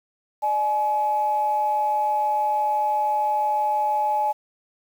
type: tone pair together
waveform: sine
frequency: 600.4 / 847 Hz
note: D5 / G#5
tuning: +38 / +34 cents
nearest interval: tritone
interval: 596 cents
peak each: -28 / -19 dBFS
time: 0.42-4.33 s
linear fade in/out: 20 ms
effects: tanh soft clip ceiling -13 dBFS + 8-bit